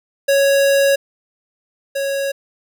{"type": "tone pair in turn", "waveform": "square", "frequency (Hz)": [554.4, 552.3], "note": ["C#5", "C#5"], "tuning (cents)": [0, -6], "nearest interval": "unison", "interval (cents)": 6, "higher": "first", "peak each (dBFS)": [-12, -19], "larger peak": "first", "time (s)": [[0.28, 0.96], [1.95, 2.32]], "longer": "first", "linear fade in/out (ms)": 10, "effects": []}